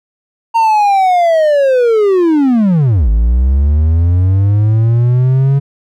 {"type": "linear two-way sweep", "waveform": "triangle", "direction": "down then up", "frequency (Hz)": [925, 51.91, 140.2], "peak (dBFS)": -5, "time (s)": [0.54, 5.6], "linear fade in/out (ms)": 20, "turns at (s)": 3.09, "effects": []}